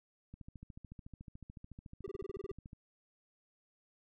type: click train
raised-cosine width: 5 ms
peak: -37 dBFS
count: 34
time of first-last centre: 0.34-2.731 s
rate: 13.8 Hz
type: tone bursts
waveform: triangle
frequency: 392 Hz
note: G4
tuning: in tune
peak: -36 dBFS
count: 10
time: 2.04-2.515 s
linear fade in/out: 5 ms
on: 25 ms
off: 25 ms
effects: none